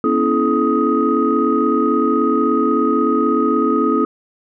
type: tone cluster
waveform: sine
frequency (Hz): 242.9 / 279.2 / 329.7 / 429.9 / 1253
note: B3 / C#4 / E4 / A4 / D#6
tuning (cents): -29 / +13 / 0 / -40 / +12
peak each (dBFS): -19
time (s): 0.04-4.05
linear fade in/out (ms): 2
effects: tanh soft clip ceiling -3 dBFS